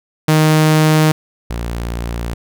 sawtooth tone pair in turn, 155.56 / 58.27 Hz, D#3 / A#1, 0 / 0 cents, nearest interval octave + perfect fourth, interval 1700 cents, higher first, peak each -5 / -16 dBFS, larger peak first, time 0.28-1.12 / 1.5-2.34 s, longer neither, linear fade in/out 5 ms, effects none

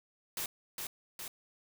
white noise with echo, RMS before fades -37 dBFS, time 0.37-0.46 s, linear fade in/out 2 ms, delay 410 ms, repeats 2, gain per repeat -3 dB, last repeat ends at 1.28 s, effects none

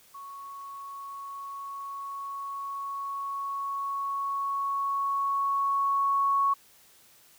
sine tone with level ramp, 1108.7 Hz, C#6, in tune, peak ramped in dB -40 to -21 dBFS, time 0.14-6.54 s, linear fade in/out 10 ms, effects white hiss -58 dBFS RMS until 7.38 s

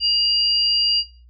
sine tone pair together, 2851 / 4756 Hz, F7 / D8, +35 / +21 cents, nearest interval major sixth, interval 886 cents, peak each -22 / -17 dBFS, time 0-1.04 s, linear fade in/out 50 ms, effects noise-tail reverb RT60 0.4 s tail -18 dB re dry + added 60 Hz sine -45 dBFS peak until 1.29 s

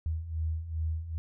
sine beating tone pair, 78.4 / 80.9 Hz, D#2 / E2, +14 / -32 cents, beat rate 2.5 Hz, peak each -36 / -31 dBFS, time 0.06-1.18 s, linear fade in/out 0 ms, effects none

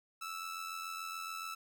sawtooth tone with amplitude modulation, 1316 Hz, E6, 3 cents flat, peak -34 dBFS, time 0.21-1.55 s, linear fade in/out 10 ms, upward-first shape sine, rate 87 Hz, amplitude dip 55%, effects none

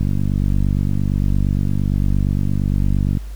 click train, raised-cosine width 5 ms, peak -7 dBFS, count 155, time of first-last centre 0.01-3.172 s, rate 48.7 Hz, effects added 50 Hz sine -27 dBFS peak until 3.35 s + pink hiss -47 dBFS RMS until 3.35 s

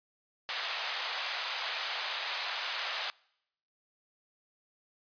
white band-pass noise, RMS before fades -36 dBFS, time 0.49-3.1 s, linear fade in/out 0 ms, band 650 to 4500 Hz, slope 24 dB/octave, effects noise-tail reverb RT60 0.8 s tail -26 dB re dry + resampled to 11025 Hz

